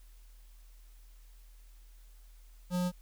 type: tone with notch filter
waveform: square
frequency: 179.2 Hz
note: F3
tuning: 45 cents sharp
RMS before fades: -31 dBFS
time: 2.7-2.92 s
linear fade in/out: 50 ms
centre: 2100 Hz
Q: 1.3
effects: added 40 Hz sine -52 dBFS peak until 3.01 s + white hiss -67 dBFS RMS until 3.01 s